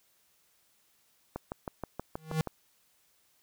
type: click train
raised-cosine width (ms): 1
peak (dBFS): -21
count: 8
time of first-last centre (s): 1.36-2.473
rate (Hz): 6.29
type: tone with exponential growth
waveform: square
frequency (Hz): 158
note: D#3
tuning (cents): +27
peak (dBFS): -24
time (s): 2.17-2.41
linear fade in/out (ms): 0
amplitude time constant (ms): 52
effects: white hiss -69 dBFS RMS until 3.42 s